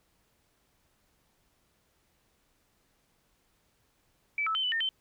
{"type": "tone with pitch steps", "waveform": "sine", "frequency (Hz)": [2308, 1307, 3081, 2984, 1820, 3088], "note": ["D7", "E6", "G7", "F#7", "A#6", "G7"], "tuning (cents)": [-31, -15, -31, 14, -42, -27], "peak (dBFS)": -27, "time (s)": [4.38, 4.89], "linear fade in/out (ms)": 2, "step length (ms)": 85, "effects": ["pink hiss -71 dBFS RMS until 5 s"]}